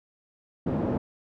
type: band-pass noise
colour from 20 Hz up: pink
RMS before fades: -27 dBFS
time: 0.66-0.98 s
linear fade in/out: 10 ms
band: 140 to 450 Hz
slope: 12 dB/octave
effects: none